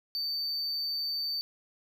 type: tone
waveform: triangle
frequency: 4576 Hz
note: D8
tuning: 46 cents flat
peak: -29 dBFS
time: 0.15-1.41 s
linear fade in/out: 0 ms
effects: none